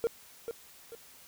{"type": "tone with echo", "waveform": "triangle", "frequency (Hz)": 462.7, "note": "A#4", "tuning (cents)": -13, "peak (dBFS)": -22, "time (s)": [0.04, 0.07], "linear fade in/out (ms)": 0, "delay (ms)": 440, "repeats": 2, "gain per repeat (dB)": -9, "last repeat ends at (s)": 0.95, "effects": ["tanh soft clip ceiling -18 dBFS", "white hiss -55 dBFS RMS until 1.27 s"]}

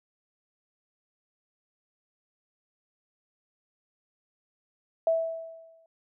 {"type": "tone with exponential decay", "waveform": "sine", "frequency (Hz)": 655, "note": "E5", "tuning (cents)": -11, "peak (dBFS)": -19, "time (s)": [5.07, 5.86], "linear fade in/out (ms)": 2, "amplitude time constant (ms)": 170, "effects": []}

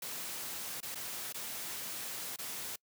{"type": "noise with dropouts", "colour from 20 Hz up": "white", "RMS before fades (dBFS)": -41, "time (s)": [0.02, 2.76], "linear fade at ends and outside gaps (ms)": 5, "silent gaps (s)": [[0.805, 0.828], [0.947, 0.954], [1.326, 1.343], [2.362, 2.386]], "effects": ["noise-tail reverb RT60 0.1 s tail -26 dB re dry", "high-pass 100 Hz 12 dB/octave"]}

